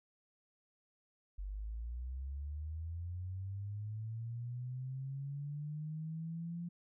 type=linear sweep; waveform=sine; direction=up; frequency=46.62 to 173.6 Hz; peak=-39 dBFS; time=1.38-6.69 s; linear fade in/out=10 ms; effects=none